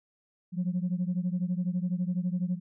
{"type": "beating tone pair", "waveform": "sine", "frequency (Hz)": [175.5, 187.5], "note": ["F3", "F#3"], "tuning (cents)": [9, 23], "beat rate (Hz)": 12, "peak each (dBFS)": [-28, -30], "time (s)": [0.52, 2.6], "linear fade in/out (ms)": 50, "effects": ["tanh soft clip ceiling -22 dBFS"]}